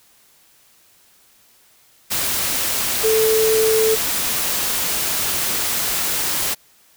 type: tone in noise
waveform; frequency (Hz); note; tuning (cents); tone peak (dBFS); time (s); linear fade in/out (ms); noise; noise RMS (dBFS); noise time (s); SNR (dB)
sine; 440; A4; 0; -14; 3.03-3.96; 20; white; -21; 2.1-6.55; +4
effects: white hiss -54 dBFS RMS until 6.96 s